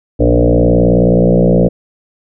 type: tone with frequency modulation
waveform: sine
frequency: 176.8 Hz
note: F3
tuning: 22 cents sharp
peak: -6 dBFS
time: 0.19-1.69 s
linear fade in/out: 20 ms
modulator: 59 Hz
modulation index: 6.9
effects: none